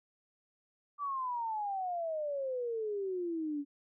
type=exponential sweep; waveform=sine; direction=down; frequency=1174.7 to 280.7 Hz; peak=-33 dBFS; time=0.98-3.65 s; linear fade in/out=50 ms; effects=none